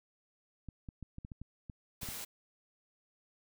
clicks, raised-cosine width 5 ms, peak -32 dBFS, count 10, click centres 0.687 / 0.888 / 1.027 / 1.184 / 1.249 / 1.318 / 1.416 / 1.698 / 2.032 / 2.088 s
white noise, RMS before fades -43 dBFS, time 2.01-2.25 s, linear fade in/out 10 ms
effects none

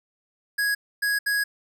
square tone bursts at uneven times, 1661.2 Hz, G#6, in tune, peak -22 dBFS, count 3, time 0.58-0.75 / 1.02-1.19 / 1.26-1.44 s, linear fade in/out 10 ms, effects none

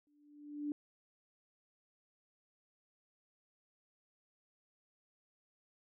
sine tone with exponential growth, 293.7 Hz, D4, in tune, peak -33 dBFS, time 0.07-0.72 s, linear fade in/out 1 ms, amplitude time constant 140 ms, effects none

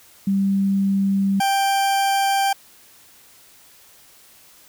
sine / 40% pulse tone pair in turn, 196 / 786.7 Hz, G3 / G5, 0 / +6 cents, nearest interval 2 octaves, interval 2406 cents, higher second, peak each -16 dBFS, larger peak neither, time 0.27-1.4 / 1.4-2.53 s, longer neither, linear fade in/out 5 ms, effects white hiss -50 dBFS RMS until 4.68 s

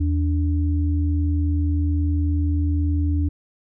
sine tone pair together, 80.6 / 290.6 Hz, E2 / D4, -38 / -18 cents, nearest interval octave + minor seventh, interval 2220 cents, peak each -18 / -26 dBFS, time 0-3.29 s, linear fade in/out 10 ms, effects none

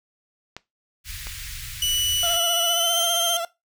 clicks, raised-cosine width 0.2 ms, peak -17 dBFS, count 2, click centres 0.566 / 1.27 s
pink band-stop noise, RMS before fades -35 dBFS, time 1.04-2.39 s, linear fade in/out 50 ms, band 110 to 1800 Hz, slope 24 dB/octave
sawtooth tone with pitch glide, 2960 to 3154 Hz, F#7 to G7, 0 to +10 cents, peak -17 dBFS, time 1.82-3.37 s, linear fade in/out 2 ms, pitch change +110 cents, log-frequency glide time 2.65-3.04 s
30% pulse tone with vibrato, 681 Hz, F5, 44 cents flat, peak -23 dBFS, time 2.23-3.45 s, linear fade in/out 2 ms, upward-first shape sine, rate 15 Hz, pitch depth 45 cents each way
effects noise-tail reverb RT60 0.2 s tail -18 dB re dry

